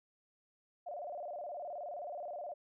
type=tone with vibrato; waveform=sine; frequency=645 Hz; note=E5; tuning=38 cents flat; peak=-40 dBFS; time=0.86-2.54 s; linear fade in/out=10 ms; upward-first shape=square; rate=19 Hz; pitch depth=160 cents each way; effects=none